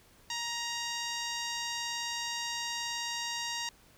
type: tone with low-pass filter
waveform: 10% pulse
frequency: 939 Hz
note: A#5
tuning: 12 cents sharp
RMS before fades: -36 dBFS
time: 0.3-3.69 s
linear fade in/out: 2 ms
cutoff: 7700 Hz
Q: 1.8
effects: pink hiss -61 dBFS RMS until 3.97 s